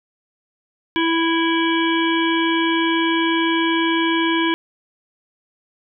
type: harmonic tone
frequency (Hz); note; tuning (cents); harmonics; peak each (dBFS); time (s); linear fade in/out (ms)
329.8; E4; +1; 1 / 3 / 5 / 7 / 9 / 10; -18 / -23 / -25 / -26 / -28 / -28; 0.96-4.54; 0
effects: none